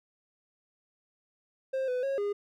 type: tone with pitch steps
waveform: triangle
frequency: 529 / 501 / 546 / 408.1 Hz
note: C5 / B4 / C#5 / G#4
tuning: +19 / +25 / -26 / -30 cents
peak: -26 dBFS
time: 1.73-2.33 s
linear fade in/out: 10 ms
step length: 150 ms
effects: none